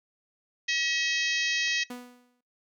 harmonic tone, 640 Hz, D#5, 49 cents sharp, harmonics 3 / 4 / 5 / 6 / 7 / 8 / 9 / 10, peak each -29 / -31 / -33 / -35 / -36 / -37 / -38 / -39 dBFS, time 0.68-1.84 s, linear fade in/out 10 ms
clicks, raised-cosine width 0.3 ms, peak -33 / -36 dBFS, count 2, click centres 1.676 / 1.716 s
sawtooth tone with exponential decay, 246.3 Hz, B3, 5 cents flat, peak -31 dBFS, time 1.9-2.41 s, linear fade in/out 5 ms, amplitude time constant 110 ms
effects noise-tail reverb RT60 0.3 s tail -21 dB re dry

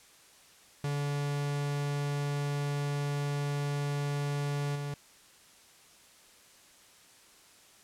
45% pulse tone with level steps, 143.8 Hz, D3, 36 cents flat, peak -30 / -34 dBFS, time 0.84-4.94 s, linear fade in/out 2 ms, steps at 4.75 s, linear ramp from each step 10 ms, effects white hiss -58 dBFS RMS until 7.83 s + low-pass 10000 Hz 12 dB/octave

